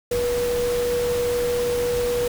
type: tone in noise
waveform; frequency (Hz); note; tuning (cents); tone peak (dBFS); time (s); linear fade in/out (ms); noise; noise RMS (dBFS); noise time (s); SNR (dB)
sine; 484.1; B4; -35; -20; 0.11-2.28; 5; pink; -31; 0.11-2.28; +8
effects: none